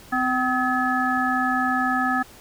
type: harmonic tone with a mistuned harmonic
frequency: 255.2 Hz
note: C4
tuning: 43 cents flat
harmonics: 1 / 3 / 5 / 7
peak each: -25 / -25 / -25 / -25 dBFS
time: 0.12-2.23 s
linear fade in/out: 10 ms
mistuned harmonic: 7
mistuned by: -76 cents
effects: pink hiss -47 dBFS RMS until 2.4 s